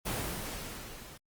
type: noise with level ramp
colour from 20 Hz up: pink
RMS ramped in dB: -32 to -50 dBFS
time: 0.05-1.18 s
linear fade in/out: 20 ms
effects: Opus 24 kbps